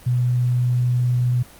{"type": "tone", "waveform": "sine", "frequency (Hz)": 123.47, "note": "B2", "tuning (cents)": 0, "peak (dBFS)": -16, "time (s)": [0.06, 1.43], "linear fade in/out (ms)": 10, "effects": ["pink hiss -45 dBFS RMS until 1.59 s", "Opus 24 kbps"]}